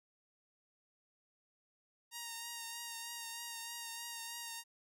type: tone with vibrato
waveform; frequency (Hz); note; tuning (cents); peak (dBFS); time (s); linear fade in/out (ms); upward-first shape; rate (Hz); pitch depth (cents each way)
5% pulse; 932; A#5; -1; -31; 2.11-4.64; 50; triangle; 3.2; 28
effects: none